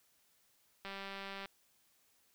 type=click train; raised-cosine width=0.3 ms; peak=-29 dBFS; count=120; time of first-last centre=0.85-1.457 s; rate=196 Hz; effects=white hiss -72 dBFS RMS until 2.34 s